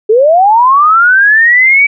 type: linear sweep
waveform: sine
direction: up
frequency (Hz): 410.4 to 2301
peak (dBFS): -3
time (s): 0.09-1.87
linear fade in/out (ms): 10
effects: none